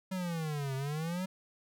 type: exponential two-way sweep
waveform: square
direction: down then up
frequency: 190.9 to 131.8 to 190.9 Hz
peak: -34 dBFS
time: 0.11-1.26 s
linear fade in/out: 10 ms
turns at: 0.75 s
effects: none